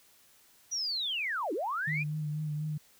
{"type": "linear two-way sweep", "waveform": "sine", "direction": "down then up", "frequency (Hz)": [5920, 283.3, 2512], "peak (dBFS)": -30, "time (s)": [0.71, 2.04], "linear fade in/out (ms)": 20, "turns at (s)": 1.53}
{"type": "tone with vibrato", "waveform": "sine", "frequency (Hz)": 151.8, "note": "D#3", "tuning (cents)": -42, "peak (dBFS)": -31, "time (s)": [1.87, 2.78], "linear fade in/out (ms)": 10, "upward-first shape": "triangle", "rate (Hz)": 4.1, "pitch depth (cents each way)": 38}
{"effects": ["tanh soft clip ceiling -20 dBFS", "white hiss -62 dBFS RMS until 2.99 s"]}